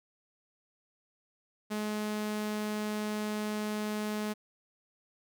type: tone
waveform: sawtooth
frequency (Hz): 211.8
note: G#3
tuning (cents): +34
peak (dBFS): -28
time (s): 1.7-4.34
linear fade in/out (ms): 20
effects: none